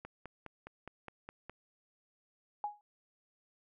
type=click train; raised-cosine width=0.5 ms; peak=-30 dBFS; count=8; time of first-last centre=0.05-1.496 s; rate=4.84 Hz
type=tone with exponential decay; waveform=sine; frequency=830.6 Hz; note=G#5; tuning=in tune; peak=-30 dBFS; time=2.64-2.81 s; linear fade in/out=1 ms; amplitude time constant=36 ms
effects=none